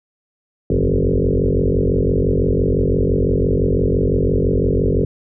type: tone with frequency modulation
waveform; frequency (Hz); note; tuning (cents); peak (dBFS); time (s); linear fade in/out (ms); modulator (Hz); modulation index
sine; 165.5; E3; +7; -13; 0.7-5.05; 2; 45.9; 6.8
effects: none

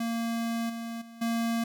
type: tone with level steps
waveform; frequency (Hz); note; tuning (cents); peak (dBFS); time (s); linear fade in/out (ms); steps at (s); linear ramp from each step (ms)
square; 230.6; A#3; -19; -29 / -35 / -46 / -27; 0-1.64; 5; 0.69 / 1.01 / 1.21; 10
effects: none

